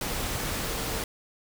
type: tone in noise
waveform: sine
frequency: 450.9 Hz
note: A4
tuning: 42 cents sharp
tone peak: -40 dBFS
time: 0.67-0.99 s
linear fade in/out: 2 ms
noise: pink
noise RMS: -31 dBFS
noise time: 0.01-1.04 s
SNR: -12 dB
effects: none